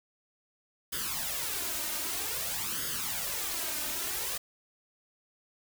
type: noise with flanger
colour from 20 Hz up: white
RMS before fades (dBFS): -34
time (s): 0.92-4.38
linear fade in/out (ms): 10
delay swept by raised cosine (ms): 0.6 to 3.3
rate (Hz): 0.52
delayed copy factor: +0.7
effects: none